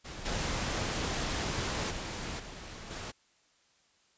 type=noise with level steps; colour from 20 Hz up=pink; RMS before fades=-43 / -33 / -38 / -45 / -40 dBFS; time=0.04-3.12 s; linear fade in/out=20 ms; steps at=0.25 / 1.9 / 2.39 / 2.9 s; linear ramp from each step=10 ms; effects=white hiss -68 dBFS RMS until 4.17 s + resampled to 16000 Hz